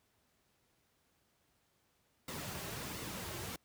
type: noise with flanger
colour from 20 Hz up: pink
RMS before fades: -43 dBFS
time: 2.28-3.56 s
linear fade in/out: 2 ms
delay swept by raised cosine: 1.2 to 4.2 ms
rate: 1.4 Hz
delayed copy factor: -0.5
effects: pink hiss -75 dBFS RMS until 3.64 s + high-pass 60 Hz 12 dB/octave